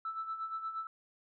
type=tone with tremolo; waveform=sine; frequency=1318.5 Hz; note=E6; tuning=in tune; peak=-33 dBFS; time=0.05-0.87 s; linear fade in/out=2 ms; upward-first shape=sine; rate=8.5 Hz; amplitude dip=65%; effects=tanh soft clip ceiling -30 dBFS